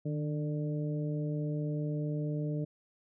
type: harmonic tone with a mistuned harmonic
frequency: 148.6 Hz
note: D3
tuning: 21 cents sharp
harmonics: 1 / 2 / 3 / 4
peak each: -32 / -38 / -42 / -44 dBFS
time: 0.05-2.65 s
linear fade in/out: 10 ms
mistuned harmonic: 1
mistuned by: +45 cents
effects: none